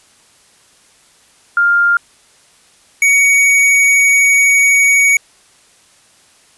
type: tone pair in turn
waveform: sine / square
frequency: 1401 / 2244 Hz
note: F6 / C#7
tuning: +5 / +21 cents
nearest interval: minor sixth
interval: 816 cents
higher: second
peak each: -8 dBFS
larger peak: neither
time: 1.57-1.97 / 3.02-5.17 s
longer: second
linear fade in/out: 2 ms
effects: white hiss -49 dBFS RMS until 6.57 s + resampled to 24000 Hz